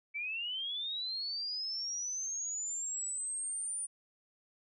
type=linear sweep; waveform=sine; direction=up; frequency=2276 to 9397 Hz; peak=-35 dBFS; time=0.14-3.87 s; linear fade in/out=20 ms; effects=none